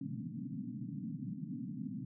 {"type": "band-pass noise", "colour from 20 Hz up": "white", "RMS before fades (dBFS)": -42, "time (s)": [0.01, 2.05], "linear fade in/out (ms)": 5, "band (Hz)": [120, 280], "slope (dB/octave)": 96, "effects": []}